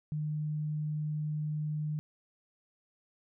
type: tone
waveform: sine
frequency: 151.8 Hz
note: D#3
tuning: 42 cents flat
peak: -31 dBFS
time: 0.12-1.99 s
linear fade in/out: 0 ms
effects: none